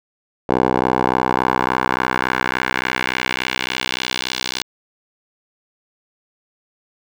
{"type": "tone with band-pass filter sweep", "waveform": "10% pulse", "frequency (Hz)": 63.5, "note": "B1", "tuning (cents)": 49, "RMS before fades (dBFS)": -20, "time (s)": [0.49, 4.63], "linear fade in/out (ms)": 5, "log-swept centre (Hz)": [610, 4400], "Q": 1.5, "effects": []}